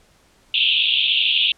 white band-pass noise, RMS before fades -18 dBFS, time 0.54-1.52 s, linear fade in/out 2 ms, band 2600 to 3600 Hz, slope 96 dB/octave, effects pink hiss -56 dBFS RMS until 1.57 s + low-pass 10000 Hz 12 dB/octave

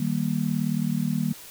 sine chord, Eb major, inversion none, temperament just, 155.56 / 194.45 / 233.3 Hz, Eb3 / G3 / Bb3, 0 / -14 / +2 cents, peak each -27 dBFS, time 0-1.33 s, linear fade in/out 5 ms, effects white hiss -44 dBFS RMS until 1.5 s

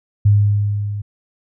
sine tone with level ramp, 102.8 Hz, G#2, 17 cents flat, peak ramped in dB -7 to -22 dBFS, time 0.25-1.02 s, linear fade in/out 10 ms, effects none

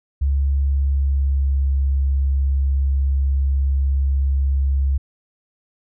sine tone with pitch glide, 69.3 to 68.27 Hz, C#2 to C#2, 0 to -26 cents, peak -15 dBFS, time 0.21-4.98 s, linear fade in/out 10 ms, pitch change -26 cents, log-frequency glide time 0.6-1.69 s, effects none

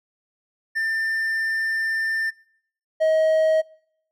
triangle tone pair in turn, 1791 / 633.2 Hz, A6 / D#5, +30 / +30 cents, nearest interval octave + tritone, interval 1800 cents, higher first, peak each -19 / -14 dBFS, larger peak second, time 0.75-2.31 / 3-3.62 s, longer first, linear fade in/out 20 ms, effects noise-tail reverb RT60 0.7 s tail -25 dB re dry

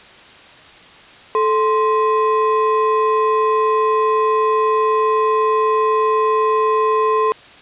triangle ring-modulated tone, 740 Hz, F#5, in tune, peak -8 dBFS, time 1.35-7.32 s, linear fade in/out 0 ms, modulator 304 Hz, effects white hiss -42 dBFS RMS until 7.61 s + resampled to 8000 Hz

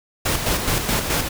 pink noise with tremolo, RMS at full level -20 dBFS, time 0.25-1.29 s, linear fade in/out 10 ms, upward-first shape square, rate 4.7 Hz, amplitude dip 45%, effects none

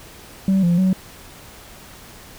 sine tone with pitch steps, 192.2 / 173.1 / 187.5 Hz, G3 / F3 / F#3, -34 / -15 / +23 cents, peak -11 dBFS, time 0.48-0.93 s, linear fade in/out 2 ms, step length 150 ms, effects tanh soft clip ceiling -12 dBFS + pink hiss -42 dBFS RMS until 2.38 s

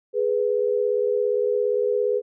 sine tone pair together, 416.5 / 493.9 Hz, G#4 / B4, +5 / 0 cents, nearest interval minor third, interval 295 cents, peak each -22 / -22 dBFS, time 0.13-2.22 s, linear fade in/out 50 ms, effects none

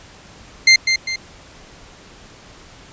25% pulse tone with echo, 2093 Hz, C7, in tune, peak -3 dBFS, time 0.67-0.76 s, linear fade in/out 5 ms, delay 200 ms, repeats 2, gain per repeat -7 dB, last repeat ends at 1.16 s, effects pink hiss -43 dBFS RMS until 2.92 s + resampled to 16000 Hz

